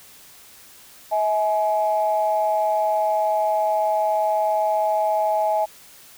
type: tone pair together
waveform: sine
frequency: 642.8 / 843 Hz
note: E5 / G#5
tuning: -44 / +26 cents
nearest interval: perfect fourth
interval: 470 cents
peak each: -20 dBFS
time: 1.11-5.66 s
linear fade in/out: 20 ms
effects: tanh soft clip ceiling -10 dBFS + white hiss -47 dBFS RMS until 6.17 s